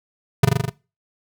square tone with echo, 136.8 Hz, C#3, 23 cents flat, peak -9 dBFS, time 0.43-0.45 s, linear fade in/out 5 ms, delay 41 ms, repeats 6, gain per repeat -2 dB, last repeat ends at 0.696 s, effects noise-tail reverb RT60 0.3 s tail -21 dB re dry

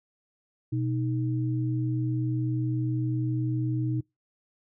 sine tone pair together, 123.8 / 312 Hz, B2 / D#4, +5 / +5 cents, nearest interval octave + major third, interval 1600 cents, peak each -26 / -31 dBFS, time 0.72-4.01 s, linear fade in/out 10 ms, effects noise-tail reverb RT60 0.2 s tail -25 dB re dry

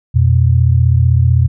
sine tone pair together, 86.44 / 122.2 Hz, F2 / B2, -17 / -18 cents, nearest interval tritone, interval 599 cents, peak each -10 dBFS, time 0.14-1.48 s, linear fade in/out 20 ms, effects none

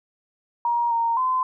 sine tone with pitch steps, 946 / 926 / 1026 Hz, A#5 / A#5 / C6, +25 / -12 / -34 cents, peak -19 dBFS, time 0.65-1.43 s, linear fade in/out 2 ms, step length 260 ms, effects none

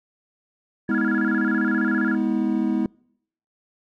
sine tone with vibrato, 1534 Hz, G6, 38 cents flat, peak -25 dBFS, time 0.88-2.17 s, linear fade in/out 50 ms, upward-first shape square, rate 15 Hz, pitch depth 160 cents each way
triangle chord, E major, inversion first, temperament equal with one note detuned, 207.7 / 246.9 / 321.5 Hz, G#3 / B3 / E4, 0 / 0 / -43 cents, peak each -22 dBFS, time 0.89-2.86 s, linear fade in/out 2 ms
effects noise-tail reverb RT60 0.7 s tail -26 dB re dry

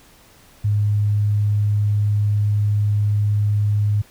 sine tone, 103.83 Hz, G#2, in tune, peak -15 dBFS, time 0.64-4.02 s, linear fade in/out 10 ms, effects pink hiss -50 dBFS RMS until 4.1 s

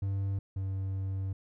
triangle tone pair in turn, 98 / 96.15 Hz, G2 / G2, 0 / -33 cents, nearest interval unison, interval 33 cents, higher first, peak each -27 / -29 dBFS, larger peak first, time 0.02-0.39 / 0.56-1.33 s, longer second, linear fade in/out 5 ms, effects none

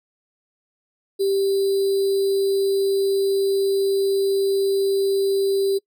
sine tone with sample-and-hold, 392 Hz, G4, in tune, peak -17 dBFS, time 1.19-5.79 s, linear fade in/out 20 ms, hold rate 4410 Hz, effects noise-tail reverb RT60 0.1 s tail -24 dB re dry

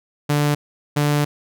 sawtooth tone bursts at uneven times, 146.83 Hz, D3, in tune, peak -12 dBFS, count 2, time 0.29-0.55 / 0.96-1.25 s, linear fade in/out 10 ms, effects none

